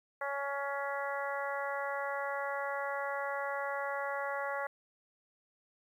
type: harmonic tone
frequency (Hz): 280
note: C#4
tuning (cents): +18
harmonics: 2 / 3 / 4 / 5 / 6 / 7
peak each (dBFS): -38 / -40 / -41 / -42 / -43 / -43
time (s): 0.21-4.67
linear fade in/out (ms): 5
effects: 11-bit

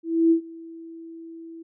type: tone with ADSR envelope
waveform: sine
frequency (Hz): 329.6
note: E4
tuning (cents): 0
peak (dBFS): -13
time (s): 0.03-1.63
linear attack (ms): 280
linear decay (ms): 97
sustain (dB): -24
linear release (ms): 12
effects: none

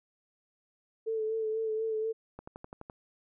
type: tone with vibrato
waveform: sine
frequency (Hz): 440.7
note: A4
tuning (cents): +3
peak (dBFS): -29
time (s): 1.06-2.13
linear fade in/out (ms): 20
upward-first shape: sine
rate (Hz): 4.1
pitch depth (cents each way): 28
type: click train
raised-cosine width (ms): 1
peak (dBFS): -29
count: 7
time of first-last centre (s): 2.39-2.898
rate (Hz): 11.8
effects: none

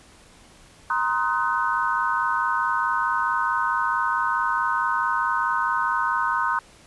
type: chord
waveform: sine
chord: C half-diminished seventh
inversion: third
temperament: just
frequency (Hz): 941.9 / 1046.5 / 1255.8 / 1507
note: Bb5 / C6 / Eb6 / Gb6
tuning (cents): +18 / 0 / +16 / +31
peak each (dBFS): -26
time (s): 0.9-6.59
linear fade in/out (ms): 2
effects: pink hiss -51 dBFS RMS until 6.86 s + resampled to 24000 Hz

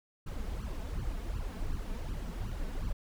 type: noise with flanger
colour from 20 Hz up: brown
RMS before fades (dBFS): -36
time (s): 0.26-2.93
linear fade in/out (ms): 10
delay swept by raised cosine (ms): 0.67 to 4.67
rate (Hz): 2.7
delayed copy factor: +0.85
effects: none

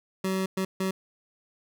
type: tone bursts at uneven times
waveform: 25% pulse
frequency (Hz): 189.5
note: F#3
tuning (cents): +42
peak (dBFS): -22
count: 3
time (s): 0.24-0.46 / 0.57-0.65 / 0.8-0.91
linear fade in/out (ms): 5
effects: none

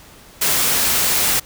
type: noise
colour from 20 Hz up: white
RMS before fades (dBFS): -17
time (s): 0.41-1.4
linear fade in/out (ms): 10
effects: pink hiss -44 dBFS RMS until 1.45 s

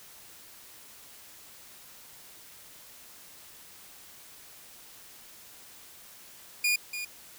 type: tone with echo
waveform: sawtooth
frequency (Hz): 2436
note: D#7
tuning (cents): -37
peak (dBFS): -20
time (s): 6.64-6.76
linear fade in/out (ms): 5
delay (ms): 290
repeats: 1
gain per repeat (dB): -10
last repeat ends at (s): 7.05
effects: white hiss -51 dBFS RMS until 7.38 s

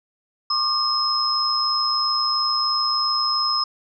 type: tone cluster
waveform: sine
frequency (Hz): 1084 / 1207 / 5140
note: C#6 / D6 / E8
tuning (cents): -39 / +47 / -45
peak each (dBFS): -28 / -25 / -20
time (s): 0.5-3.64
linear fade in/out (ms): 5
effects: none

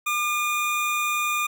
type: tone pair together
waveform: square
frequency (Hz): 1203 / 2437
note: D6 / D#7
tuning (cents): +41 / -37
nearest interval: octave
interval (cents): 1222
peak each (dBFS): -26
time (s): 0.06-1.47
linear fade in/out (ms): 10
effects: none

